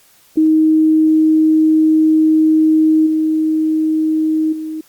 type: tone with level steps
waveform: sine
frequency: 314.1 Hz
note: D#4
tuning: 16 cents sharp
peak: -8 / -12 / -21 dBFS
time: 0.37-4.81 s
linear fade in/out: 5 ms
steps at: 3.06 / 4.52 s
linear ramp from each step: 10 ms
effects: white hiss -50 dBFS RMS until 4.88 s + Opus 48 kbps